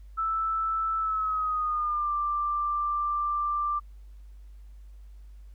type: tone with pitch glide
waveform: sine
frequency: 1318.5 to 1181.5 Hz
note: E6 to D6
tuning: 0 to +10 cents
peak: -25 dBFS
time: 0.17-3.8 s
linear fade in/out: 20 ms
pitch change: -190 cents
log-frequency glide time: 0.98-2.12 s
effects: added 50 Hz sine -44 dBFS peak until 5.54 s + pink hiss -70 dBFS RMS until 5.54 s